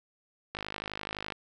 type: click train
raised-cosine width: 0.3 ms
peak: -19 dBFS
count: 41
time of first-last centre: 0.55-1.322 s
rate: 51.8 Hz
effects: none